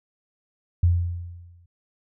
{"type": "tone with exponential decay", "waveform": "sine", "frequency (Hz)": 86.8, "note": "F2", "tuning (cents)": -10, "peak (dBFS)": -13, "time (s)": [0.83, 1.66], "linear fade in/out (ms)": 5, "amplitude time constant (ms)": 180, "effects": []}